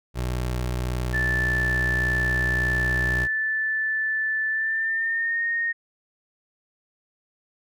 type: tone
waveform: 25% pulse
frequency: 61.74 Hz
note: B1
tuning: in tune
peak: -21 dBFS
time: 0.14-3.28 s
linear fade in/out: 50 ms
type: tone with pitch glide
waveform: sine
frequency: 1755 to 1851.9 Hz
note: A6 to A#6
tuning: -5 to -12 cents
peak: -22 dBFS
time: 1.13-5.73 s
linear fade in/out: 20 ms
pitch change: +93 cents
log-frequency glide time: 4.49-5.43 s
effects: none